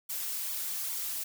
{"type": "noise with flanger", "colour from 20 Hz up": "blue", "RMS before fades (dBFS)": -35, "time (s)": [0.09, 1.24], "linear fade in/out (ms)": 10, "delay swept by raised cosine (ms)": [0.86, 6.06], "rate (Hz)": 2.4, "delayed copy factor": 0.95, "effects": []}